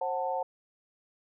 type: chord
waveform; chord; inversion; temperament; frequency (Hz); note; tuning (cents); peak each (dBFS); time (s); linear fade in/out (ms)
sine; F# diminished; second; just; 532.8 / 740 / 888; C5 / F#5 / A5; +31 / 0 / +16; -33; 0.01-0.43; 5
effects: none